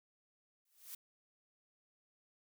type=noise with exponential growth; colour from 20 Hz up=blue; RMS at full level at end=-44 dBFS; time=0.65-0.95 s; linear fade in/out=5 ms; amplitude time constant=64 ms; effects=none